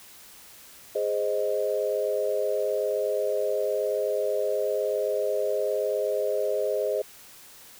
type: chord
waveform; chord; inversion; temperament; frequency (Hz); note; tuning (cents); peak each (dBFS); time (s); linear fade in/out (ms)
sine; Ab major; none; equal; 415.3 / 523.3 / 622.3; Ab4 / C5 / Eb5; 0 / 0 / 0; -28; 0.95-7.02; 5
effects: white hiss -49 dBFS RMS until 7.79 s